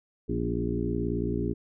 harmonic tone with a mistuned harmonic, 58.4 Hz, A#1, 4 cents sharp, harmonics 1 / 2 / 3 / 4 / 5 / 6 / 7, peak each -34 / -34 / -34 / -34 / -34 / -34 / -34 dBFS, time 0.28-1.54 s, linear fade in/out 20 ms, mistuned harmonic 4, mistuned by +54 cents, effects none

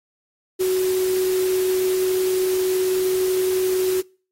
sine tone in noise, 372.2 Hz, F#4, 10 cents sharp, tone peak -17 dBFS, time 0.59-4.02 s, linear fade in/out 20 ms, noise white, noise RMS -32 dBFS, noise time 0.59-4.02 s, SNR +12 dB, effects noise-tail reverb RT60 0.4 s tail -25 dB re dry + AAC 48 kbps

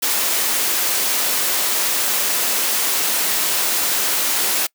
white high-pass noise, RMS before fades -19 dBFS, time 0.02-4.67 s, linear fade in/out 10 ms, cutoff 270 Hz, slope 12 dB/octave, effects noise-tail reverb RT60 0.1 s tail -25 dB re dry

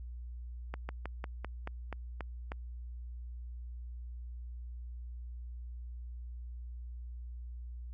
slowing click train, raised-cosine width 0.5 ms, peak -24 dBFS, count 9, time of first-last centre 0.74-2.519 s, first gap 150 ms, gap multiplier 1.11, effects added 60 Hz sine -41 dBFS peak until 7.93 s

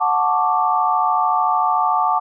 sine chord, D major seventh, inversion first, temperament just, 734.2 / 881 / 1101.2 / 1174.7 Hz, F#5 / A5 / C#6 / D6, -14 / +2 / -12 / 0 cents, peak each -20 / -19 / -25 / -19 dBFS, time 0-2.2 s, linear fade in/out 20 ms, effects none

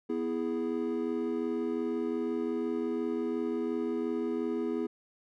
triangle chord, E major, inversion second, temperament equal, 246.9 / 329.6 / 415.3 Hz, B3 / E4 / G#4, 0 / 0 / 0 cents, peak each -32 dBFS, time 0.09-4.87 s, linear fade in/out 10 ms, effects none

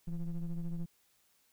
triangle ring-modulated tone, 87.31 Hz, F2, in tune, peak -29 dBFS, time 0.07-0.86 s, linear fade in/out 10 ms, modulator 80.6 Hz, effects white hiss -71 dBFS RMS until 1.52 s

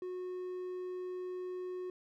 triangle tone, 365 Hz, F#4, 24 cents flat, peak -36 dBFS, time 0.02-1.9 s, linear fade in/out 2 ms, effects none

